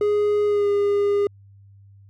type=tone with pitch glide; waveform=triangle; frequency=415.3 to 406.3 Hz; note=G#4 to G#4; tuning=0 to -38 cents; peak=-15 dBFS; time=0.01-1.27 s; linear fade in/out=2 ms; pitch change=-38 cents; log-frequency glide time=0.46-0.68 s; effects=added 99 Hz sine -46 dBFS peak until 2.09 s